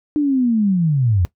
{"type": "linear sweep", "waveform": "sine", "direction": "down", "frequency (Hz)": [303.4, 82.41], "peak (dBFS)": -13, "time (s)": [0.16, 1.25], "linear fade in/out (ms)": 0, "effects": ["noise-tail reverb RT60 0.1 s tail -18 dB re dry"]}